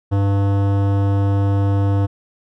sine tone with hard clipping, 99.3 Hz, G2, 23 cents sharp, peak -16 dBFS, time 0.11-2.07 s, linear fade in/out 20 ms, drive 17 dB, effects none

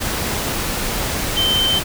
sine tone in noise, 3099 Hz, G7, 21 cents flat, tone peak -15 dBFS, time 1.36-1.8 s, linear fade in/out 20 ms, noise pink, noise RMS -22 dBFS, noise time 0-1.84 s, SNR +4 dB, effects none

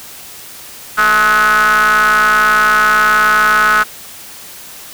square ring-modulated tone, 103.83 Hz, G#2, in tune, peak -6 dBFS, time 0.97-3.84 s, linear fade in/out 20 ms, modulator 1380 Hz, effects white hiss -33 dBFS RMS until 4.93 s

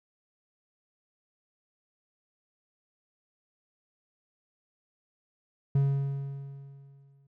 triangle tone with exponential decay, 138.59 Hz, C#3, in tune, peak -18 dBFS, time 5.75-7.27 s, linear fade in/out 5 ms, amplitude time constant 330 ms, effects none

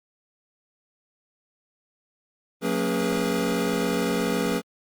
square tone cluster, 180.6 / 226.7 / 274.5 / 413.4 / 484.5 Hz, F#3 / A#3 / C#4 / G#4 / B4, -42 / -48 / -17 / -8 / -33 cents, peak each -30 dBFS, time 2.61-4.62 s, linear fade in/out 50 ms, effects Opus 32 kbps

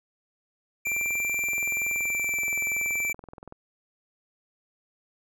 square tone with pitch glide, 2356 to 2334 Hz, D7 to D7, +5 to -11 cents, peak -26 dBFS, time 0.85-3.13 s, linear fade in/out 10 ms, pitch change -16 cents, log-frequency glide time 1.86-2.39 s
click train, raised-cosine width 1 ms, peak -28 dBFS, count 57, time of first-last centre 0.87-3.524 s, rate 21.1 Hz
effects none

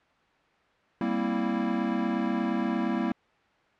square chord, C dominant seventh, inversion second, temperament equal, 196 / 233.1 / 261.6 / 329.6 Hz, G3 / Bb3 / C4 / E4, 0 / 0 / 0 / 0 cents, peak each -33 / -30 / -34 / -32 dBFS, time 1.01-3.12 s, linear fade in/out 2 ms, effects white hiss -63 dBFS RMS until 3.79 s + low-pass 2000 Hz 12 dB/octave

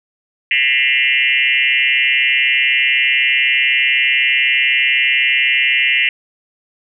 sine tone with frequency modulation, 2400 Hz, D7, 37 cents sharp, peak -11 dBFS, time 0.51-6.09 s, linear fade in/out 2 ms, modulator 132 Hz, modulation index 3.8, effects none

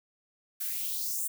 violet noise with high-pass filter sweep, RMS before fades -33 dBFS, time 0.6-1.28 s, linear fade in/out 10 ms, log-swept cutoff 1400 to 9000 Hz, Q 2.7, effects none

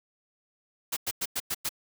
white noise bursts, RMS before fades -30 dBFS, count 6, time 0.92-1.692 s, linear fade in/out 10 ms, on 47 ms, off 98 ms, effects none

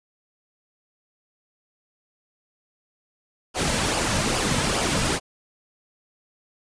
pink noise with flanger, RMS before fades -23 dBFS, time 3.54-5.2 s, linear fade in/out 50 ms, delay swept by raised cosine 0.5 to 2.8 ms, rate 2.4 Hz, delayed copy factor -0.5, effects resampled to 22050 Hz

